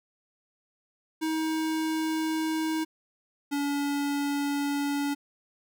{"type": "tone pair in turn", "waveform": "square", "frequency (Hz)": [317.2, 285.1], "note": ["D#4", "C#4"], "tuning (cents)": [33, 49], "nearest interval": "major second", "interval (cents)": 184, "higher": "first", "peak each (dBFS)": -27, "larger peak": "neither", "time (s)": [[1.21, 2.85], [3.51, 5.15]], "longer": "neither", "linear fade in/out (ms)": 20, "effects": []}